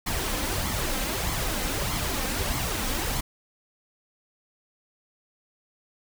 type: noise with flanger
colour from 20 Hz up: pink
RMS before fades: -28 dBFS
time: 0.06-3.21 s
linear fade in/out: 10 ms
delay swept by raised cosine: 0.92 to 3.92 ms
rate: 1.6 Hz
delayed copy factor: +0.55
effects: none